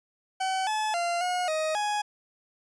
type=tone with pitch steps; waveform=40% pulse; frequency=759 / 860 / 691 / 722 / 627 / 834 Hz; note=F#5 / A5 / F5 / F#5 / D#5 / G#5; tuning=+44 / -40 / -19 / -43 / +13 / +7 cents; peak=-25 dBFS; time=0.4-2.02 s; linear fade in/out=10 ms; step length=270 ms; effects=resampled to 22050 Hz